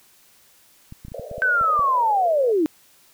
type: clicks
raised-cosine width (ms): 5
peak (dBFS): -25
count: 9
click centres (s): 0.924 / 1.05 / 1.083 / 1.119 / 1.196 / 1.314 / 1.381 / 1.612 / 1.793
type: band-pass noise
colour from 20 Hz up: white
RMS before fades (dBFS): -35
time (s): 1.14-2.52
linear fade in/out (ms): 5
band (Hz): 460 to 660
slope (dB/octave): 96
type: linear sweep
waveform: sine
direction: down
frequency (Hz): 1547 to 293.7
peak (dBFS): -16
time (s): 1.42-2.66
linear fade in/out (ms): 0
effects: white hiss -55 dBFS RMS until 3.13 s